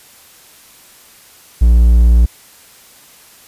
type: tone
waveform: triangle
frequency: 58.27 Hz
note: A#1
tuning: in tune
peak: -3 dBFS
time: 1.61-2.26 s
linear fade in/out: 10 ms
effects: white hiss -43 dBFS RMS until 3.47 s + resampled to 32000 Hz